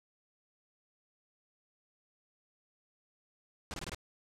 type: noise bursts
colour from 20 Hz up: pink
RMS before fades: -40 dBFS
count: 5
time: 3.71-3.947 s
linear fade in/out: 0 ms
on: 29 ms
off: 23 ms
effects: low-pass 8000 Hz 12 dB/octave